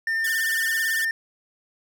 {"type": "tone", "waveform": "triangle", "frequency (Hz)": 1804, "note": "A6", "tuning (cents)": 43, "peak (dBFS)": -20, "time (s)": [0.07, 1.11], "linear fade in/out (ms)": 2}
{"type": "tone with vibrato", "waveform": "5% pulse", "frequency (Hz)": 1589, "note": "G6", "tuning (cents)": 23, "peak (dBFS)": -18, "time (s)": [0.24, 1.05], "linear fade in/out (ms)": 5, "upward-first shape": "triangle", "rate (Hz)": 18, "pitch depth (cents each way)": 190}
{"effects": []}